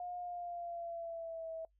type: tone with pitch glide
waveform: sine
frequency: 713 to 650.1 Hz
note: F5 to E5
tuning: +36 to -24 cents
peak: -40 dBFS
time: 0-1.65 s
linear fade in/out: 2 ms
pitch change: -160 cents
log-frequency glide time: 0.18-1.51 s
effects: noise-tail reverb RT60 0.1 s tail -22 dB re dry + added 50 Hz sine -70 dBFS peak until 1.79 s